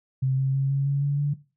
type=tone with pitch steps; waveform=sine; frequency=132.1 / 134.1 / 136.13 / 138.19 / 140.28 / 142.4 / 144.56 Hz; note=C3 / C3 / C#3 / C#3 / C#3 / C#3 / D3; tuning=+17 / +43 / -31 / -5 / +21 / +47 / -27 cents; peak=-20 dBFS; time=0.22-1.34 s; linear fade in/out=10 ms; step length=160 ms; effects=noise-tail reverb RT60 0.3 s tail -17 dB re dry